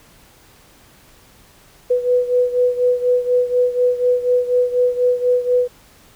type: beating tone pair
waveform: sine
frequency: 493.9 / 498 Hz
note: B4 / B4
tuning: 0 / +14 cents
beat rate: 4.1 Hz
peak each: -15 / -19 dBFS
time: 1.9-5.68 s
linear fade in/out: 10 ms
effects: pink hiss -49 dBFS RMS until 6.15 s